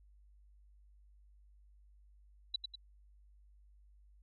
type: tone with echo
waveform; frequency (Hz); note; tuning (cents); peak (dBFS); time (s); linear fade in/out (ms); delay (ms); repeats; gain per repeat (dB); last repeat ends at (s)
sine; 3951; B7; 0; -31; 2.54-2.56; 5; 98; 2; -6; 2.756
effects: added 50 Hz sine -60 dBFS peak until 4.22 s